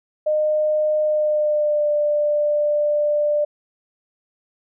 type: tone with pitch glide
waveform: sine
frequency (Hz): 611 to 592.9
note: D#5 to D5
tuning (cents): -32 to +16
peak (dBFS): -16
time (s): 0.26-3.45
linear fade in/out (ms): 10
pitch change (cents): -52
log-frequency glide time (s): 1.02-1.9
effects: none